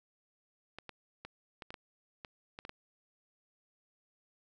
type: clicks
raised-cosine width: 0.3 ms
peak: -28 dBFS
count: 10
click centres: 0.786 / 0.893 / 1.25 / 1.622 / 1.705 / 1.742 / 2.248 / 2.589 / 2.651 / 2.694 s
effects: none